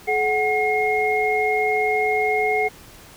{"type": "tone cluster", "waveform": "sine", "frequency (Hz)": [427.7, 742, 2147], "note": ["A4", "F#5", "C7"], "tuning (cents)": [-49, 5, 44], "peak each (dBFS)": -22, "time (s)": [0.07, 2.69], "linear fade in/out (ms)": 20, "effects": ["pink hiss -45 dBFS RMS until 3.16 s"]}